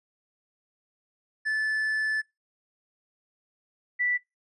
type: tone pair in turn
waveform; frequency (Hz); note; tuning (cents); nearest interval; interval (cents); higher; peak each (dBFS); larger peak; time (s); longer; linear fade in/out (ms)
triangle / sine; 1743 / 1967.8; A6 / B6; -17 / -7; major second; 210; second; -23; neither; 1.45-2.22 / 3.99-4.18; first; 20
effects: noise-tail reverb RT60 0.2 s tail -21 dB re dry + resampled to 24000 Hz